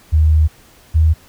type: tone pair in turn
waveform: sine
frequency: 77.78 / 79.41 Hz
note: D#2 / D#2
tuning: 0 / +36 cents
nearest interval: unison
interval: 36 cents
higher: second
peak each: -8 dBFS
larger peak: neither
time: 0.12-0.48 / 0.94-1.14 s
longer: first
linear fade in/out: 20 ms
effects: pink hiss -47 dBFS RMS until 1.28 s